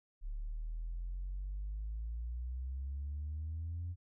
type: exponential sweep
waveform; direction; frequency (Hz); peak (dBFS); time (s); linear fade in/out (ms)
sine; up; 35.36 to 88.8; -36; 0.21-3.96; 50
effects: tanh soft clip ceiling -34 dBFS